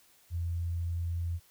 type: tone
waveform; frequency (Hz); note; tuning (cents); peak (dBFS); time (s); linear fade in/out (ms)
sine; 85.2; F2; -42; -30; 0.3-1.4; 50
effects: white hiss -63 dBFS RMS until 1.5 s